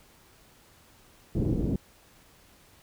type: low-pass noise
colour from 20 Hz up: white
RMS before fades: -27 dBFS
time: 1.35-1.76 s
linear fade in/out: 2 ms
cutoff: 320 Hz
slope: 24 dB/octave
effects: pink hiss -58 dBFS RMS until 2.82 s